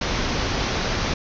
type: low-pass noise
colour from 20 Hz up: pink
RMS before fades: -24 dBFS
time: 0.01-1.14 s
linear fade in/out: 5 ms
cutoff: 6200 Hz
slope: 96 dB/octave
effects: none